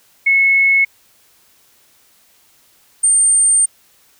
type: tone pair in turn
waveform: sine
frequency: 2191 / 8764 Hz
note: C#7 / C#9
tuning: -21 / -21 cents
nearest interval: 2 octaves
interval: 2400 cents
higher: second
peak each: -9 dBFS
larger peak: neither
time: 0.26-0.85 / 3.03-3.66 s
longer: second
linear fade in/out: 10 ms
effects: white hiss -53 dBFS RMS until 4.19 s